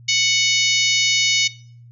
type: harmonic tone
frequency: 740 Hz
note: F#5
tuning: in tune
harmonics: 3 / 4 / 5 / 6 / 7 / 8 / 9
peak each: -21 / -22 / -23 / -24 / -24 / -25 / -26 dBFS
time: 0.08-1.48 s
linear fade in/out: 10 ms
effects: noise-tail reverb RT60 0.5 s tail -20 dB re dry + added 119 Hz sine -41 dBFS peak until 1.91 s